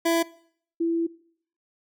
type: tone pair in turn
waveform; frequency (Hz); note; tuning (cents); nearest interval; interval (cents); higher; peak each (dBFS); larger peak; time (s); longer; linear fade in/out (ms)
25% pulse / sine; 333.5 / 333.5; E4 / E4; +20 / +20; unison; 0; neither; -16 / -21; first; 0.05-0.23 / 0.8-1.07; second; 10
effects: noise-tail reverb RT60 0.6 s tail -21 dB re dry